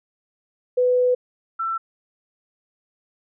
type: tone pair in turn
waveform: sine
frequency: 498.2 / 1338.9 Hz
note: B4 / E6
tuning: +15 / +27 cents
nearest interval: octave + perfect fourth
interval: 1712 cents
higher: second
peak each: -15 / -22 dBFS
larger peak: first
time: 0.77-1.15 / 1.59-1.78 s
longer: first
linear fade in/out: 10 ms
effects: none